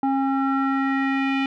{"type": "tone with low-pass filter sweep", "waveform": "square", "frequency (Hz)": 270.7, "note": "C#4", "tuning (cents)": -41, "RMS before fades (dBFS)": -22, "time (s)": [0.03, 1.46], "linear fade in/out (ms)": 2, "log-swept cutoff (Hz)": [930, 2700], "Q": 3.2, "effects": []}